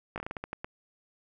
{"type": "slowing click train", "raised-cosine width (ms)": 0.5, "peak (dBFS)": -20, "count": 10, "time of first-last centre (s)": [0.16, 0.645], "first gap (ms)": 18, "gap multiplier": 1.26, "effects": []}